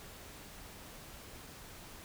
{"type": "silence", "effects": ["pink hiss -51 dBFS RMS until 2.04 s"]}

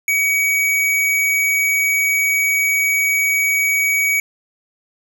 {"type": "tone", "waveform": "square", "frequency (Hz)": 2262, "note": "C#7", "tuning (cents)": 34, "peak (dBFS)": -15, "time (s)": [0.08, 4.2], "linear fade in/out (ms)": 2, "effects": []}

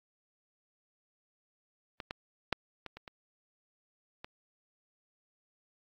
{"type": "clicks", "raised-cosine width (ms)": 0.3, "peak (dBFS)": [-23, -20, -12, -25, -30, -29, -26], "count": 7, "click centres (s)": [2.002, 2.109, 2.527, 2.863, 2.97, 3.078, 4.245], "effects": ["AAC 64 kbps"]}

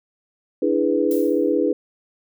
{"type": "chord", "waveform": "sine", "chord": "E dominant seventh", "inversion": "third", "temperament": "equal", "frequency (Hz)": [293.7, 329.6, 415.3, 493.9], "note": ["D4", "E4", "G#4", "B4"], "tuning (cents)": [0, 0, 0, 0], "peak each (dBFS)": -22, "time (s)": [0.62, 1.73], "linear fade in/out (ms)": 5}
{"type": "noise with exponential decay", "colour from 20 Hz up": "violet", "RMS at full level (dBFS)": -32, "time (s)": [1.11, 1.57], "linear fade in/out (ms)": 1, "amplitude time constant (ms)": 100}
{"effects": []}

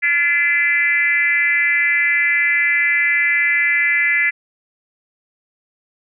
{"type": "tone with frequency modulation", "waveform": "sine", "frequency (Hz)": 2034, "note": "C7", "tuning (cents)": -50, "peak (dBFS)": -13, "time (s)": [0.02, 4.31], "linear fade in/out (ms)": 20, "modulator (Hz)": 317, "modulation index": 0.98, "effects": []}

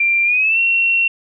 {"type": "tone with pitch glide", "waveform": "sine", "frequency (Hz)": [2373, 2726], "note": ["D7", "F7"], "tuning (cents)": [17, -43], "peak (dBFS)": -12, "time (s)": [0, 1.08], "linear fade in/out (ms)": 5, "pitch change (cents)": 240, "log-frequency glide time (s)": [0.24, 0.59], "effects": []}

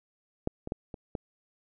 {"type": "clicks", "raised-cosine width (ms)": 2, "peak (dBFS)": [-14, -23, -17, -26, -19], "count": 5, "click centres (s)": [0.474, 0.674, 0.721, 0.942, 1.152], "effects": []}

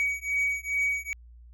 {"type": "beating tone pair", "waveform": "triangle", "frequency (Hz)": [2260, 2262.4], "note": ["C#7", "C#7"], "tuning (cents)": [33, 35], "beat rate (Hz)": 2.4, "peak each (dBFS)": -27, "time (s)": [0, 1.13], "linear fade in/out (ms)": 0, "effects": ["added 59 Hz sine -47 dBFS peak until 1.53 s"]}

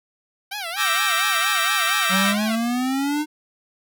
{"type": "tone with vibrato", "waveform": "10% pulse", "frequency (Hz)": 747, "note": "F#5", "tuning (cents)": 16, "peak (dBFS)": -19, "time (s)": [0.51, 2.56], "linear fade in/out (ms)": 10, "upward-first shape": "sine", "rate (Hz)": 4.3, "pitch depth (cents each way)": 210}
{"type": "chord", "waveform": "25% pulse", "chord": "E half-diminished seventh", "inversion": "third", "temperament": "equal", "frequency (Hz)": [1174.7, 1318.5, 1568, 1864.7], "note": ["D6", "E6", "G6", "Bb6"], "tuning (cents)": [0, 0, 0, 0], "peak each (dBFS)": -21, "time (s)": [0.76, 2.35], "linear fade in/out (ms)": 50}
{"type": "exponential sweep", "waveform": "square", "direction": "up", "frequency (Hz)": [185, 307.3], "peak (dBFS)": -21, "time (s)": [2.09, 3.26], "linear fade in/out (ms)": 50}
{"effects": []}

